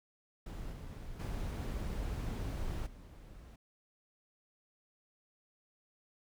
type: noise with level steps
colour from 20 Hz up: brown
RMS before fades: -43 / -46 / -38 / -52 dBFS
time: 0.46-3.56 s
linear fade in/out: 5 ms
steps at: 0.72 / 1.19 / 2.86 s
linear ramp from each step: 10 ms
effects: none